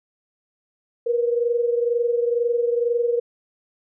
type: tone pair together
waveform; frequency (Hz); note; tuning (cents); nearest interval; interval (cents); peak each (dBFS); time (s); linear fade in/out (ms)
sine; 471.8 / 493.9; A#4 / B4; +21 / 0; minor second; 79; -19 / -25; 1.06-3.2; 10
effects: none